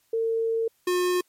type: tone pair in turn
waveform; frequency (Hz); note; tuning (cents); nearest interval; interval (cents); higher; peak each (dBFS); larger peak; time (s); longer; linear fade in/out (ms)
sine / square; 453.2 / 359.7; A#4 / F#4; -49 / -49; major third; 400; first; -22; neither; 0.13-0.68 / 0.87-1.21; first; 5
effects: white hiss -67 dBFS RMS until 1.28 s + MP3 64 kbps